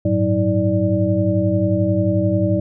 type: tone cluster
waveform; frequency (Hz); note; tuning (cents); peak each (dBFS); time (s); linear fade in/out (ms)
sine; 99 / 110.3 / 186.2 / 319.9 / 588; G2 / A2 / F#3 / D#4 / D5; +18 / +5 / +11 / +48 / +2; -21; 0.05-2.6; 5
effects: none